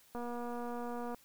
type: click train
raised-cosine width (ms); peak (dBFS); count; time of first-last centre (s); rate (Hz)
1; -29; 240; 0.15-1.146; 240
effects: white hiss -64 dBFS RMS until 1.24 s